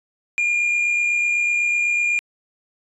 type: tone with amplitude modulation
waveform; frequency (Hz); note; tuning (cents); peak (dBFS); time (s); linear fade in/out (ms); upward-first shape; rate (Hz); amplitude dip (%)
triangle; 2414; D7; +47; -14; 0.38-2.19; 0; sine; 68; 35
effects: resampled to 24000 Hz